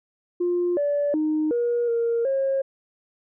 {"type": "tone with pitch steps", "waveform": "sine", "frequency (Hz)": [352.3, 578, 308.6, 477, 465.8, 541], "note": ["F4", "D5", "D#4", "A#4", "A#4", "C#5"], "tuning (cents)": [15, -28, -14, 40, -1, -42], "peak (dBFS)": -19, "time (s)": [0.4, 2.62], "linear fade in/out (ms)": 10, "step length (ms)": 370, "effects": ["tanh soft clip ceiling -16 dBFS"]}